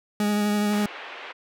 40% pulse tone with vibrato, 207.7 Hz, G#3, in tune, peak -20 dBFS, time 0.2-0.86 s, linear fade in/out 2 ms, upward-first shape triangle, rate 12 Hz, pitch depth 19 cents each way
white band-pass noise, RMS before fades -39 dBFS, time 0.71-1.33 s, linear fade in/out 20 ms, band 380 to 2800 Hz, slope 24 dB/octave
effects none

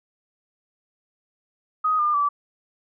sine tone with pitch steps, 1253 / 1204 / 1157 Hz, D#6 / D6 / D6, +12 / +43 / -26 cents, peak -18 dBFS, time 1.84-2.29 s, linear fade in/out 10 ms, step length 150 ms, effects none

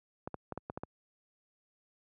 clicks, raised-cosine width 1 ms, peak -24 dBFS, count 7, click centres 0.275 / 0.343 / 0.523 / 0.576 / 0.699 / 0.775 / 0.835 s, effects high-pass 80 Hz 12 dB/octave

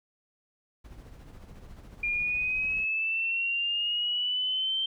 brown noise with tremolo, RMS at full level -45 dBFS, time 0.84-2.85 s, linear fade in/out 10 ms, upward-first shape sine, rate 14 Hz, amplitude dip 45%
sine exponential sweep, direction up, 2400 to 3136 Hz, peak -26 dBFS, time 2.03-4.86 s, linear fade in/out 5 ms
effects none

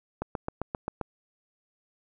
click train, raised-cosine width 1 ms, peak -16 dBFS, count 7, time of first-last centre 0.22-1.013 s, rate 7.57 Hz, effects none

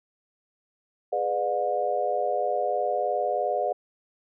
sine chord, G# diminished seventh, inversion none, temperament just, 415.3 / 498.4 / 598 / 717.6 Hz, G#4 / B4 / D5 / F5, 0 / +16 / +31 / +47 cents, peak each -32 / -30 / -28 / -27 dBFS, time 1.12-3.73 s, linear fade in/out 10 ms, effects none

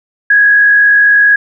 sine tone with frequency modulation, 1661.2 Hz, G#6, in tune, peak -4 dBFS, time 0.3-1.36 s, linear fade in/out 5 ms, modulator 55.7 Hz, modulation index 0.47, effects none

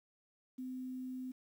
sine tone, 255.9 Hz, C4, 38 cents flat, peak -40 dBFS, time 0.58-1.32 s, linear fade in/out 10 ms, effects 11-bit

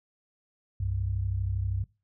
sine tone pair together, 64.4 / 97 Hz, C2 / G2, -27 / -18 cents, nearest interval perfect fifth, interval 709 cents, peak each -32 / -28 dBFS, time 0.8-1.84 s, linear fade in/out 5 ms, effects noise-tail reverb RT60 0.3 s tail -21 dB re dry

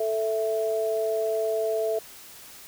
sine tone pair together, 440 / 659.3 Hz, A4 / E5, 0 / 0 cents, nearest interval perfect fifth, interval 700 cents, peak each -26 dBFS, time 0-1.99 s, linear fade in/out 5 ms, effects white hiss -46 dBFS RMS until 2.67 s

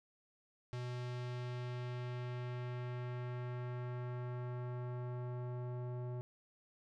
square tone with low-pass filter sweep, 123.47 Hz, B2, in tune, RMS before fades -42 dBFS, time 0.73-6.21 s, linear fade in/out 0 ms, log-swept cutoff 5200 to 750 Hz, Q 0.93, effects none

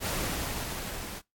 pink noise with level ramp, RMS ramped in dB -30 to -40 dBFS, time 0-1.22 s, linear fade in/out 50 ms, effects noise-tail reverb RT60 0.2 s tail -24 dB re dry + AAC 64 kbps

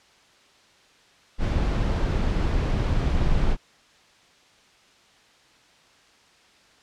brown noise, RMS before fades -22 dBFS, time 1.38-3.57 s, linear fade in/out 50 ms, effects white hiss -56 dBFS RMS until 6.82 s + low-pass 5000 Hz 12 dB/octave

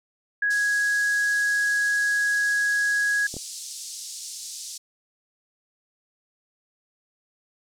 sine tone, 1661.2 Hz, G#6, in tune, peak -20 dBFS, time 0.42-3.27 s, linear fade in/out 5 ms
pink band-pass noise, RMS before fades -37 dBFS, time 0.5-4.78 s, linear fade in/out 10 ms, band 4800 to 9100 Hz, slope 24 dB/octave
clicks, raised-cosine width 2 ms, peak -24 / -22 dBFS, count 2, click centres 3.341 / 3.367 s
effects none

